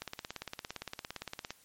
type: click train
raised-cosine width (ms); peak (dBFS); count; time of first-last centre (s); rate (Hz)
0.2; -21; 27; 0.02-1.506; 17.5
effects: white hiss -63 dBFS RMS until 1.64 s + MP3 64 kbps